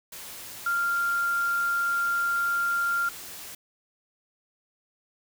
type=tone in noise; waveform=sine; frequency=1391 Hz; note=F6; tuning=7 cents flat; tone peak=-23 dBFS; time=0.66-3.09 s; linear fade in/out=5 ms; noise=white; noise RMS=-41 dBFS; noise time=0.12-3.55 s; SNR=+15 dB; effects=none